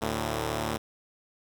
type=tone pair together; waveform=5% pulse; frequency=75 / 111.89 Hz; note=D2 / A2; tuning=+37 / +29 cents; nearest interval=perfect fifth; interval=692 cents; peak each=-20 dBFS; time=0.01-0.78 s; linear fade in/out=20 ms; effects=none